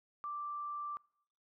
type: tone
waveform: sine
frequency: 1174.7 Hz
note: D6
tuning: in tune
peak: -38 dBFS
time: 0.24-0.97 s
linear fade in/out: 0 ms
effects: noise-tail reverb RT60 0.7 s tail -25 dB re dry